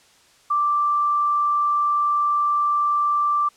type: tone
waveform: sine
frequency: 1174.7 Hz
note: D6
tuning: in tune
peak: -17 dBFS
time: 0.5-3.49 s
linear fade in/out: 10 ms
effects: white hiss -55 dBFS RMS until 3.56 s + low-pass 8000 Hz 12 dB/octave